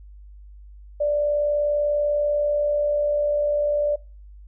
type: tone with amplitude modulation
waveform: sine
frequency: 587.3 Hz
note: D5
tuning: in tune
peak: -17 dBFS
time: 1-3.96 s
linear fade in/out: 10 ms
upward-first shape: sine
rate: 60.3 Hz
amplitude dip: 30%
effects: noise-tail reverb RT60 0.4 s tail -26 dB re dry + added 50 Hz sine -41 dBFS peak until 4.47 s